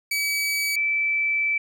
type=tone pair in turn; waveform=sawtooth / sine; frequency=2284 / 2319 Hz; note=D7 / D7; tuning=-49 / -22 cents; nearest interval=unison; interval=27 cents; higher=second; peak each=-19 / -20 dBFS; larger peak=first; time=0.11-0.76 / 0.76-1.58 s; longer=second; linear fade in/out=5 ms; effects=none